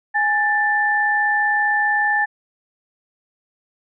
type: tone pair together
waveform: sine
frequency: 831 / 1766.4 Hz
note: G#5 / A6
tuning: +1 / +6 cents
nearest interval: octave + minor second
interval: 1305 cents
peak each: -20 / -17 dBFS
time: 0.14-2.26 s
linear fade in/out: 20 ms
effects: none